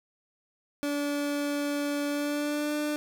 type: tone with pitch glide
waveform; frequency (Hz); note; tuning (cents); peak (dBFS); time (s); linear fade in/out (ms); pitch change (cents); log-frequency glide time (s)
30% pulse; 288.6 to 298.1; D4 to D4; -30 to +26; -25; 0.83-2.96; 0; +56; 2.08-2.76
effects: none